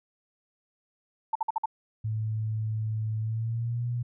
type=tone bursts; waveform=sine; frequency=890 Hz; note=A5; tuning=20 cents sharp; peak=-23 dBFS; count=5; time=1.33-1.658 s; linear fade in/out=5 ms; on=24 ms; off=52 ms
type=tone with pitch glide; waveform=sine; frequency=109.3 to 120.58 Hz; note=A2 to B2; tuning=-11 to -41 cents; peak=-27 dBFS; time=2.04-4.03 s; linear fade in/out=10 ms; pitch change=+170 cents; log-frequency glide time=3.19-3.86 s
effects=none